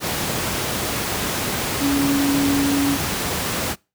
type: tone in noise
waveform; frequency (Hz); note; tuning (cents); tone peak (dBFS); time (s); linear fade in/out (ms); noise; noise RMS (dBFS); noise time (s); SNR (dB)
sine; 280.2; C#4; +19; -17; 1.79-2.98; 50; pink; -23; 0-3.76; +3
effects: noise-tail reverb RT60 0.3 s tail -26 dB re dry + high-pass 80 Hz 12 dB/octave